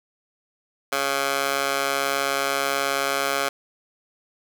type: tone with high-pass filter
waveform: 15% pulse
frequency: 138.59 Hz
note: C#3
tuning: in tune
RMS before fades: -24 dBFS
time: 0.92-3.49 s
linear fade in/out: 5 ms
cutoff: 810 Hz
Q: 1.1
effects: none